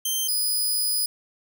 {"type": "tone pair in turn", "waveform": "10% pulse", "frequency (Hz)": [3136, 4978], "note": ["G7", "D#8"], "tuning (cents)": [0, 0], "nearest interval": "minor sixth", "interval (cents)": 800, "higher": "second", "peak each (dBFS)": -15, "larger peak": "neither", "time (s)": [[0.05, 0.28], [0.28, 1.06]], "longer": "second", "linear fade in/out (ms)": 5, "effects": []}